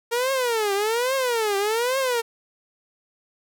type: tone with vibrato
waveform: sawtooth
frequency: 461.3 Hz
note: A#4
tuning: 18 cents flat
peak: -17 dBFS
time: 0.11-2.22 s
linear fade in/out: 20 ms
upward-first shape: triangle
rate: 1.2 Hz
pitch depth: 290 cents each way
effects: none